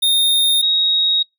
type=tone pair in turn; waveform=square / sine; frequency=3679 / 3776 Hz; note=A#7 / A#7; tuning=-24 / +22 cents; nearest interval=unison; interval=46 cents; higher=second; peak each=-13 dBFS; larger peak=neither; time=0.02-0.62 / 0.62-1.23 s; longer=second; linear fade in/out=10 ms; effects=noise-tail reverb RT60 0.2 s tail -26 dB re dry